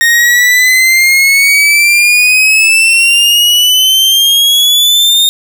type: exponential sweep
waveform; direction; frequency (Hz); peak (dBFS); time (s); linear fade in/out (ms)
40% pulse; up; 1850 to 3680; -4; 0.01-5.29; 0
effects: none